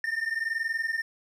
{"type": "tone pair together", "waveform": "triangle", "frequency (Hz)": [1800, 1820.9], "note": ["A6", "A#6"], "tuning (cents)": [39, -41], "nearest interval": "unison", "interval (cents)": 20, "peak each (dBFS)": [-29, -28], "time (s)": [0.04, 1.02], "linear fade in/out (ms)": 2, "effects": []}